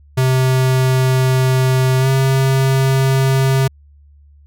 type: tone with pitch glide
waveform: square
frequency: 130 to 133.73 Hz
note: C3 to C3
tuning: -11 to +38 cents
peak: -12 dBFS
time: 0.17-3.68 s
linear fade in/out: 10 ms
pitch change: +49 cents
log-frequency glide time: 1.99-2.08 s
effects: added 72 Hz sine -43 dBFS peak until 4.46 s